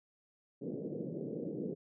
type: band-pass noise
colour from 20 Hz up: white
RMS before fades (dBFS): -40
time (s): 0.61-1.75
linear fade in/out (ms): 20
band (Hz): 130 to 490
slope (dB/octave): 48
effects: none